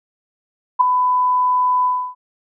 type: tone with ADSR envelope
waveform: sine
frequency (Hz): 1000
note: B5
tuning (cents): +21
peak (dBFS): -5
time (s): 0.79-2.15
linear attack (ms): 20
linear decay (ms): 4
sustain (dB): -8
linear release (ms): 300
effects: none